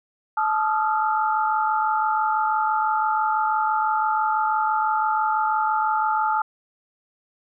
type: tone cluster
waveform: sine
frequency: 867 / 1226 / 1272 / 1381 Hz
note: A5 / D#6 / D#6 / F6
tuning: -26 / -26 / +38 / -20 cents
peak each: -21 / -28 / -29 / -26 dBFS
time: 0.37-6.42 s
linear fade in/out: 5 ms
effects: none